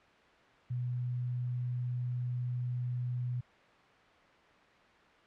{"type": "tone", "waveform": "sine", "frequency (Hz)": 123.47, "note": "B2", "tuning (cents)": 0, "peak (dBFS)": -32, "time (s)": [0.7, 3.41], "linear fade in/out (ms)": 10, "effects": ["white hiss -60 dBFS RMS until 5.26 s", "low-pass 2000 Hz 12 dB/octave"]}